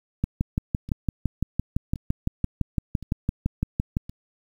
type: two click trains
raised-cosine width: 5 ms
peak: -10 / -24 dBFS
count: 23 / 4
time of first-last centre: 0.24-3.969 / 0.89-4.095 s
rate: 5.9 / 0.936 Hz
effects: 8-bit